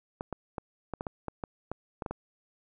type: clicks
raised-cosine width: 1 ms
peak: -20 dBFS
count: 12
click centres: 0.209 / 0.327 / 0.582 / 0.937 / 1.009 / 1.068 / 1.283 / 1.438 / 1.716 / 2.022 / 2.062 / 2.11 s
effects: none